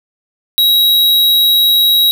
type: tone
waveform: square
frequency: 3843 Hz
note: B7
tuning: 48 cents flat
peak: -8 dBFS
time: 0.58-2.11 s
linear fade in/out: 0 ms
effects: 7-bit